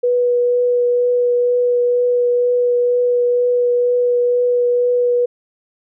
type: tone with vibrato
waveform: sine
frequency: 488.4 Hz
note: B4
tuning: 19 cents flat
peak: -12 dBFS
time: 0.03-5.26 s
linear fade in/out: 10 ms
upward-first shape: triangle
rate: 2.1 Hz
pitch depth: 11 cents each way
effects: none